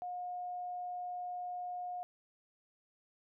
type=tone; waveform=sine; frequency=718 Hz; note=F5; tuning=48 cents sharp; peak=-38 dBFS; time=0.02-2.03 s; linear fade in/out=0 ms; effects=none